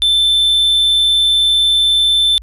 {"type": "tone", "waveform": "triangle", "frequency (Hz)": 3538, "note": "A7", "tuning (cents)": 9, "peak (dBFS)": -8, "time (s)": [0.02, 2.38], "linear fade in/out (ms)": 0, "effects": ["added 53 Hz sine -32 dBFS peak until 2.42 s", "resampled to 32000 Hz"]}